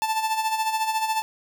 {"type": "tone with tremolo", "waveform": "45% pulse", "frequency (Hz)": 880, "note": "A5", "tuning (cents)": 0, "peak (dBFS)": -20, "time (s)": [0.02, 1.22], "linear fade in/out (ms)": 0, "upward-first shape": "sine", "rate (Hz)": 14, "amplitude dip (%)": 60, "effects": []}